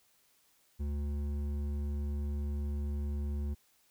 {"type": "tone with hard clipping", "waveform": "sine", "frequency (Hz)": 72.3, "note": "D2", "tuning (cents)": -27, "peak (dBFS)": -34, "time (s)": [0.79, 3.55], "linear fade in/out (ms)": 20, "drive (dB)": 9, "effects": ["white hiss -69 dBFS RMS until 3.9 s"]}